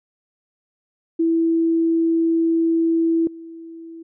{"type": "tone with level steps", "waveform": "sine", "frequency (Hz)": 329.6, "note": "E4", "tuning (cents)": 0, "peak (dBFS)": [-15, -34], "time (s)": [1.19, 4.03], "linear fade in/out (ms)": 10, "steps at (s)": 3.27, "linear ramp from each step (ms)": 2, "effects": []}